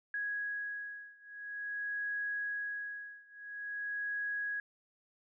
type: beating tone pair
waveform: sine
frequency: 1661.2 / 1661.68 Hz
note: G#6 / G#6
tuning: 0 / 0 cents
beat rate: 0.48 Hz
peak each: -39 / -40 dBFS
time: 0.14-4.6 s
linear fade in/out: 2 ms
effects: none